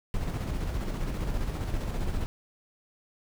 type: noise with tremolo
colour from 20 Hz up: brown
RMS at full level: -29 dBFS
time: 0.14-2.26 s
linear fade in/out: 0 ms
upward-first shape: square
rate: 15 Hz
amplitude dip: 35%
effects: none